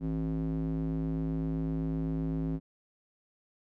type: tone with band-pass filter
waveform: square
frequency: 53.9 Hz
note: A1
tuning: 35 cents flat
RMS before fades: -32 dBFS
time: 0-2.6 s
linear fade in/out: 50 ms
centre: 220 Hz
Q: 4
effects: none